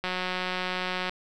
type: click train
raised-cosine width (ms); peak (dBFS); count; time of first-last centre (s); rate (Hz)
0.3; -14; 194; 0.04-1.095; 183
effects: none